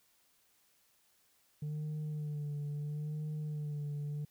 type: tone with vibrato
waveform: sine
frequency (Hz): 149.4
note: D3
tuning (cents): +30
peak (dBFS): -33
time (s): 1.62-4.25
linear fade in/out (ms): 5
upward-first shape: sine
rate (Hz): 0.75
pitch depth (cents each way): 40
effects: tanh soft clip ceiling -35 dBFS + white hiss -71 dBFS RMS until 4.3 s